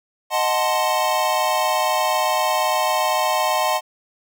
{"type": "chord", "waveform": "square", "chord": "D# diminished seventh", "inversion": "none", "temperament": "equal", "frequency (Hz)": [622.3, 740, 880, 1046.5], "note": ["D#5", "F#5", "A5", "C6"], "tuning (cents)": [0, 0, 0, 0], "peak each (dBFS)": -24, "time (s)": [0.3, 3.81], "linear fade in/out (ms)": 50, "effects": []}